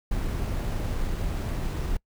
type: noise with sample-and-hold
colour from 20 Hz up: brown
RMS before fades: -28 dBFS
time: 0.11-1.97 s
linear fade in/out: 5 ms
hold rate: 11025 Hz
effects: noise-tail reverb RT60 0.1 s tail -25 dB re dry